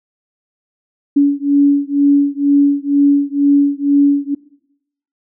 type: beating tone pair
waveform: sine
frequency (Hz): 282.9 / 285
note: C#4 / C#4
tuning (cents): +35 / +48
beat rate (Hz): 2.1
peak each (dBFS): -12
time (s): 1.16-4.35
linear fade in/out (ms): 10
effects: noise-tail reverb RT60 0.8 s tail -20 dB re dry